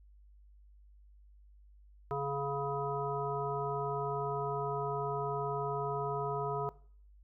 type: harmonic tone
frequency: 140.2 Hz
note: C#3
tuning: 20 cents sharp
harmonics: 1 / 3 / 5 / 7 / 9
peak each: -39 / -36 / -40 / -40 / -41 dBFS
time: 2.11-6.69 s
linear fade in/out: 0 ms
effects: noise-tail reverb RT60 0.5 s tail -19 dB re dry + added 50 Hz sine -56 dBFS peak until 7.23 s